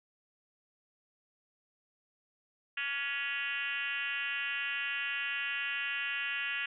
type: tone with frequency modulation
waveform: sine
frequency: 2217 Hz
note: C#7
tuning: in tune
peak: -32 dBFS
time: 2.77-6.66 s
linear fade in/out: 5 ms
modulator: 269 Hz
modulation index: 2.9
effects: none